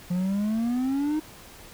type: exponential sweep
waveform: triangle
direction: up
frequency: 174.61 to 313.5 Hz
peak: -21 dBFS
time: 0.1-1.2 s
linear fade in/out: 10 ms
effects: pink hiss -47 dBFS RMS until 1.73 s